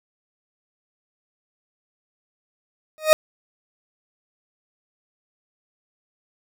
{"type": "tone with exponential growth", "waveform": "40% pulse", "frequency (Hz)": 622.3, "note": "D#5", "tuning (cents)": 0, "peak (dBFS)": -6, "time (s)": [2.98, 3.13], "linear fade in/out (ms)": 0, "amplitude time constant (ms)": 32, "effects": []}